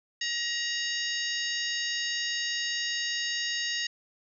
harmonic tone with a mistuned harmonic, 945 Hz, A#5, 23 cents sharp, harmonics 2 / 3 / 4 / 5 / 6 / 7, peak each -33 / -35 / -36 / -37 / -38 / -38 dBFS, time 0.21-3.87 s, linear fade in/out 5 ms, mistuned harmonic 6, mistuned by -85 cents, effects none

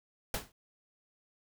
pink noise with exponential decay, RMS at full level -30 dBFS, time 0.34-0.52 s, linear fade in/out 2 ms, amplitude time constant 37 ms, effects none

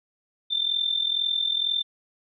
sine tone with amplitude modulation, 3569 Hz, A7, 24 cents sharp, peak -19 dBFS, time 0.5-1.83 s, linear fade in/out 20 ms, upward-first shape sine, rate 42.1 Hz, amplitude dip 75%, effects none

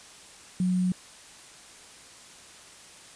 sine tone with sample-and-hold, 182.5 Hz, F#3, 24 cents flat, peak -22 dBFS, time 0.6-0.92 s, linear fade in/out 2 ms, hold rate 8820 Hz, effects white hiss -49 dBFS RMS until 3.15 s + resampled to 22050 Hz

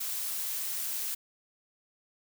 blue noise, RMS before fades -34 dBFS, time 0-1.15 s, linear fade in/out 10 ms, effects none

